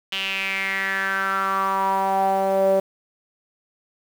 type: tone with band-pass filter sweep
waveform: sawtooth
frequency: 193.4 Hz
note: G3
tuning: 23 cents flat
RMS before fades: -22 dBFS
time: 0.12-2.8 s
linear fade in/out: 5 ms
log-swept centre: 3000 to 540 Hz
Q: 5.8
effects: 7-bit